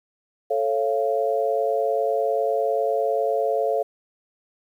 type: chord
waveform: sine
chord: A augmented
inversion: none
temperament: just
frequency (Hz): 440 / 550 / 687.5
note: A4 / C#5 / E#5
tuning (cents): 0 / -14 / -27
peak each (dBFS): -24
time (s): 0.5-3.83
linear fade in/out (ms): 10
effects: 9-bit